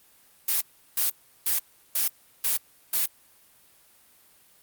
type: noise bursts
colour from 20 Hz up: blue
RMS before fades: -24 dBFS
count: 6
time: 0.48-3.06 s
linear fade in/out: 5 ms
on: 130 ms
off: 360 ms
effects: white hiss -58 dBFS RMS until 4.62 s + Opus 32 kbps